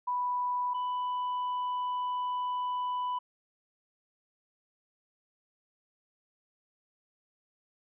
sine / triangle tone pair in turn, 987.8 / 993.5 Hz, B5 / B5, 0 / +10 cents, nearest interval unison, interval 10 cents, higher second, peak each -28 dBFS, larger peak neither, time 0.07-0.74 / 0.74-3.19 s, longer second, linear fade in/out 10 ms, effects resampled to 8000 Hz

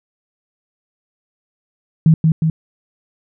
sine tone with echo, 159.7 Hz, D#3, 45 cents sharp, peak -6 dBFS, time 2.06-2.14 s, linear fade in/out 2 ms, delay 180 ms, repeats 2, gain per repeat -3 dB, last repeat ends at 2.5 s, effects none

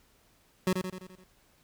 25% pulse tone with echo, 185 Hz, F#3, in tune, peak -20 dBFS, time 0.67-0.73 s, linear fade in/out 2 ms, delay 85 ms, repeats 6, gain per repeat -5 dB, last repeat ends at 1.24 s, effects pink hiss -65 dBFS RMS until 1.63 s

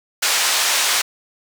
white band-pass noise, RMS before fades -18 dBFS, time 0.22-1.02 s, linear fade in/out 10 ms, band 710 to 7000 Hz, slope 12 dB/octave, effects none

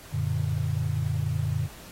sine chord, Gb augmented, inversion none, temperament equal, 92.5 / 116.54 / 146.83 Hz, Gb2 / Bb2 / D3, 0 / 0 / 0 cents, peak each -29 / -29 / -28 dBFS, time 0.11-1.69 s, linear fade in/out 50 ms, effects pink hiss -47 dBFS RMS until 1.91 s + AAC 48 kbps

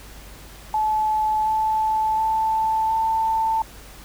sine tone with pitch steps, 863 / 872 / 881.1 / 890.3 Hz, A5 / A5 / A5 / A5, -34 / -16 / +2 / +20 cents, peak -18 dBFS, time 0.74-3.62 s, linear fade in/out 2 ms, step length 720 ms, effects added 50 Hz sine -43 dBFS peak until 4.04 s + pink hiss -44 dBFS RMS until 4.04 s

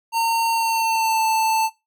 square tone with pitch glide, 914 to 885.9 Hz, A#5 to A5, -34 to +12 cents, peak -18 dBFS, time 0.12-1.7 s, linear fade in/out 50 ms, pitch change -54 cents, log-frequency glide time 0.52-1.25 s, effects noise-tail reverb RT60 0.2 s tail -17 dB re dry

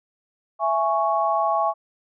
sine chord, C# minor, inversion first, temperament just, 665.2 / 831.5 / 1108.7 Hz, E5 / G#5 / C#6, +16 / +2 / 0 cents, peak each -23 dBFS, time 0.59-1.74 s, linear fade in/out 50 ms, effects none

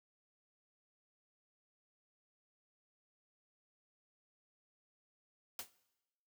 white noise with exponential decay, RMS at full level -39 dBFS, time 5.59-5.71 s, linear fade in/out 1 ms, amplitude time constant 25 ms, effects noise-tail reverb RT60 1.0 s tail -20 dB re dry

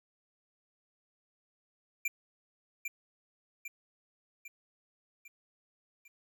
square tone with echo, 2372 Hz, D7, 17 cents sharp, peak -30 dBFS, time 2.05-2.08 s, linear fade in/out 5 ms, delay 800 ms, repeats 5, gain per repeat -5 dB, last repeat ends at 6.08 s, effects 12-bit

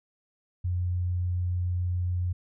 sine tone, 89.3 Hz, F2, 39 cents sharp, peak -25 dBFS, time 0.64-2.33 s, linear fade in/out 10 ms, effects none

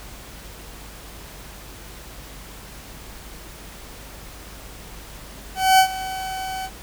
40% pulse tone with ADSR envelope, 758 Hz, F#5, 42 cents sharp, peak -9 dBFS, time 5.55-6.7 s, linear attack 240 ms, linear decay 83 ms, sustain -17 dB, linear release 56 ms, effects added 50 Hz sine -42 dBFS peak until 6.82 s + pink hiss -41 dBFS RMS until 6.82 s

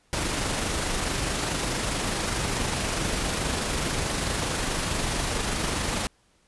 pink noise with amplitude modulation, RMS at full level -26 dBFS, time 0.13-6.07 s, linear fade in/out 0 ms, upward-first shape sine, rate 24.7 Hz, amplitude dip 30%, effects pink hiss -64 dBFS RMS until 6.47 s + resampled to 24000 Hz

